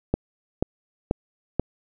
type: click train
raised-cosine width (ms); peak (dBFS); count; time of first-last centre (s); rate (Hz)
2; -7; 4; 0.14-1.596; 2.06
effects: none